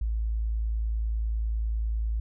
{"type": "tone", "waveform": "sine", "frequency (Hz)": 55, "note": "A1", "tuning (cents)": 0, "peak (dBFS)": -25, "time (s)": [0.01, 2.2], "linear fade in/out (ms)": 5, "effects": []}